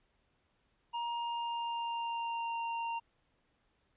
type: tone with pitch glide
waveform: square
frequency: 942 to 925.8 Hz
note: A#5 to A#5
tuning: +18 to -12 cents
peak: -35 dBFS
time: 0.93-3 s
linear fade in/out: 20 ms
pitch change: -30 cents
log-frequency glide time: 1.07-2.56 s
effects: pink hiss -75 dBFS RMS until 3.96 s + resampled to 8000 Hz